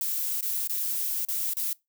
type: noise with dropouts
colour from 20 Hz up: violet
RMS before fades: -29 dBFS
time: 0.01-1.73 s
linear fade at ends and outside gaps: 1 ms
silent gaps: 0.409-0.427 / 0.674-0.696 / 1.25-1.286 / 1.535-1.569 s
effects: noise-tail reverb RT60 0.2 s tail -23 dB re dry